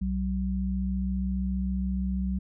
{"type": "tone pair together", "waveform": "sine", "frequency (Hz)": [63.3, 189.69], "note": ["B1", "F#3"], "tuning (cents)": [43, 43], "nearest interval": "octave + perfect fifth", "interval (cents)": 1900, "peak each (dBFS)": [-29, -28], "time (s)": [0.01, 2.39], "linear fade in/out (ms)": 10, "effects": []}